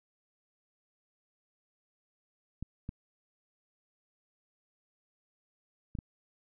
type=clicks; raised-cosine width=5 ms; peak=-25 dBFS; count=4; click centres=2.626 / 2.891 / 5.952 / 5.988 s; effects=none